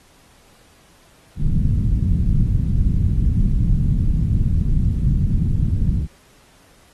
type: low-pass noise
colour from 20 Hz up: pink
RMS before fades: -17 dBFS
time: 1.36-6.08 s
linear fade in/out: 50 ms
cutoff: 190 Hz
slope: 24 dB/octave
effects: pink hiss -53 dBFS RMS until 6.93 s + AAC 32 kbps